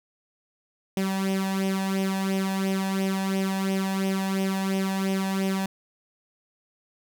sawtooth tone with flanger, 192.4 Hz, G3, 32 cents flat, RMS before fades -26 dBFS, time 0.97-5.66 s, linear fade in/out 2 ms, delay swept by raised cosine 0.34 to 1.18 ms, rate 2.9 Hz, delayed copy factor +0.65, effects none

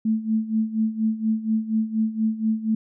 sine tone with tremolo, 220 Hz, A3, in tune, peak -17 dBFS, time 0.05-2.75 s, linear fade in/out 5 ms, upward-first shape sine, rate 4.2 Hz, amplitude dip 80%, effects none

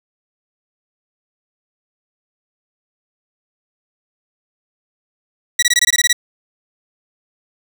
15% pulse tone bursts, 1931 Hz, B6, 39 cents flat, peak -4 dBFS, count 10, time 5.59-6.129 s, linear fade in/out 5 ms, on 35 ms, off 21 ms, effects none

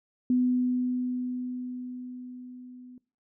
sine tone with level ramp, 250.1 Hz, B3, 22 cents sharp, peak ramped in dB -20 to -45 dBFS, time 0.3-2.98 s, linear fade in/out 2 ms, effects noise-tail reverb RT60 0.4 s tail -22 dB re dry

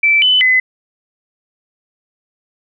sine tone with pitch steps, 2326 / 3013 / 2026 Hz, D7 / F#7 / B6, -17 / +31 / +44 cents, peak -8 dBFS, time 0.03-0.6 s, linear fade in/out 5 ms, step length 190 ms, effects none

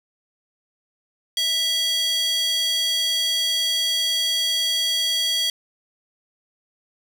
square tone with high-pass filter, 658 Hz, E5, 3 cents flat, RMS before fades -22 dBFS, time 1.37-5.5 s, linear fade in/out 2 ms, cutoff 3600 Hz, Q 5, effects none

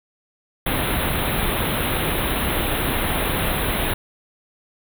pink band-stop noise, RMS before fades -22 dBFS, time 0.66-3.94 s, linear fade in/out 5 ms, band 3900 to 9600 Hz, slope 96 dB/octave, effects none

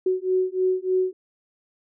sine beating tone pair, 370 / 373.3 Hz, F#4 / F#4, 0 / +15 cents, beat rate 3.3 Hz, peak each -23 dBFS, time 0.06-1.13 s, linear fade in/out 5 ms, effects none

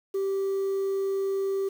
sine tone, 390 Hz, G4, 9 cents flat, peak -22 dBFS, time 0.14-1.69 s, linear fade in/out 10 ms, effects tanh soft clip ceiling -24 dBFS + 8-bit

